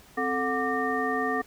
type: tone cluster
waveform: sine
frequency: 261.7 / 439.3 / 731 / 1178 / 1835 Hz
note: C4 / A4 / F#5 / D6 / A#6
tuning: 0 / -3 / -21 / +5 / -28 cents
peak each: -31 dBFS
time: 0.17-1.42 s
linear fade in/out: 10 ms
effects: pink hiss -54 dBFS RMS until 1.46 s